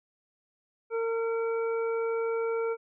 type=harmonic tone; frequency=456.4 Hz; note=A#4; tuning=37 cents flat; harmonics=1 / 2 / 3 / 5; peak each=-27 / -41 / -38 / -44 dBFS; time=0.9-2.77 s; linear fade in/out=50 ms; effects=none